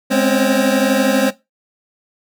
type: tone cluster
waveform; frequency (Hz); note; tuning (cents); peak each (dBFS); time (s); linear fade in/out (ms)
square; 208.2 / 256.8 / 269 / 526 / 548; G#3 / C4 / C4 / C5 / C#5; +5 / -32 / +48 / +9 / -20; -20; 0.1-1.31; 20
effects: noise-tail reverb RT60 0.2 s tail -17 dB re dry